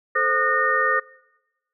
sine tone cluster, 434.8 / 520 / 1222 / 1460 / 1837 Hz, A4 / C5 / D#6 / F#6 / A#6, -21 / -11 / -32 / -24 / -26 cents, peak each -30 / -27 / -22 / -29 / -21 dBFS, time 0.15-1 s, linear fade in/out 10 ms, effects noise-tail reverb RT60 1.0 s tail -23 dB re dry

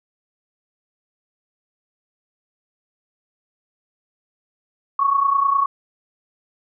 sine tone pair together, 1105 / 1134.8 Hz, C#6 / C#6, -6 / +40 cents, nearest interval unison, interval 46 cents, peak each -16 / -21 dBFS, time 4.99-5.66 s, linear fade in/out 5 ms, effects none

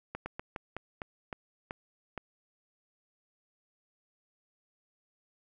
slowing click train, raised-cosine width 0.5 ms, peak -22 dBFS, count 9, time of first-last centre 0.15-2.177 s, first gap 110 ms, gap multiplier 1.23, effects none

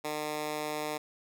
10% pulse tone with high-pass filter, 151.4 Hz, D#3, 47 cents flat, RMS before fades -35 dBFS, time 0.04-0.98 s, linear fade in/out 10 ms, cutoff 340 Hz, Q 0.67, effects none

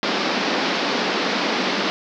pink band-pass noise, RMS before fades -22 dBFS, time 0.03-1.9 s, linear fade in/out 0 ms, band 190 to 5300 Hz, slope 48 dB/octave, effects none

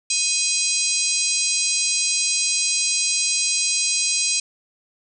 harmonic tone with a mistuned harmonic, 809 Hz, G#5, 46 cents flat, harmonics 3 / 4 / 5 / 6 / 7 / 8 / 9 / 10, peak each -27 / -35 / -27 / -26 / -27 / -26 / -32 / -24 dBFS, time 0.1-4.4 s, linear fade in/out 5 ms, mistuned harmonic 3, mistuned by +49 cents, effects none

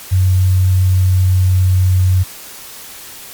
sine tone with pitch glide, 92.8 to 92.27 Hz, F#2 to F#2, +6 to -4 cents, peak -8 dBFS, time 0.11-2.24 s, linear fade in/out 20 ms, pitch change -10 cents, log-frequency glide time 0.46-1.94 s, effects white hiss -33 dBFS RMS until 3.33 s + MP3 96 kbps

